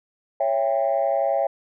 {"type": "chord", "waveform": "sine", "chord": "C# diminished", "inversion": "none", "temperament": "just", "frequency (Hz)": [554.4, 665.2, 798.3], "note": ["C#5", "E5", "G5"], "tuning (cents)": [0, 16, 31], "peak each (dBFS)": [-22, -22, -24], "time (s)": [0.4, 1.47], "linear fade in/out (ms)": 5, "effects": ["tanh soft clip ceiling -12 dBFS"]}